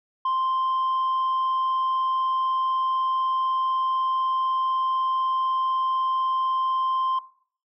sine tone, 1046 Hz, C6, 1 cent flat, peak -19 dBFS, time 0.25-7.19 s, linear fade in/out 5 ms, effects noise-tail reverb RT60 0.5 s tail -17 dB re dry + tanh soft clip ceiling -20 dBFS

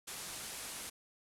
white low-pass noise, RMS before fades -45 dBFS, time 0.07-0.9 s, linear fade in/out 10 ms, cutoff 12000 Hz, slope 48 dB/octave, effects none

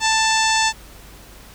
harmonic tone with a mistuned harmonic, 884 Hz, A5, 8 cents sharp, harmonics 1 / 2 / 3 / 4 / 5 / 6 / 7 / 8 / 9, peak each -19 / -22 / -24 / -25 / -26 / -27 / -27 / -28 / -29 dBFS, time 0-0.73 s, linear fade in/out 50 ms, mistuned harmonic 8, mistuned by -18 cents, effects added 50 Hz sine -44 dBFS peak until 1.54 s + pink hiss -44 dBFS RMS until 1.54 s

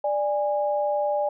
sine tone pair together, 590.6 / 822 Hz, D5 / G#5, +10 / -18 cents, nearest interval tritone, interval 572 cents, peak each -23 / -26 dBFS, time 0.04-1.29 s, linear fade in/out 5 ms, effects none

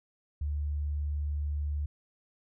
sine tone, 73.42 Hz, D2, in tune, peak -29 dBFS, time 0.41-1.86 s, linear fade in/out 5 ms, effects none

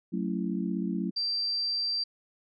sine chord, F# minor seventh, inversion none, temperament just, 185 / 222 / 277.5 / 333 Hz, F#3 / A3 / C#4 / E4, 0 / +16 / +2 / +18 cents, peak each -31 / -33 / -36 / -36 dBFS, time 0.12-1.11 s, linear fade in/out 20 ms
sine tone, 4699 Hz, D8, in tune, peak -27 dBFS, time 1.16-2.04 s, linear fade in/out 10 ms
effects none

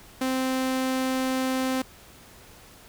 sawtooth tone, 260.4 Hz, C4, 8 cents flat, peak -20 dBFS, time 0.21-1.82 s, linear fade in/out 5 ms, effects pink hiss -50 dBFS RMS until 2.88 s

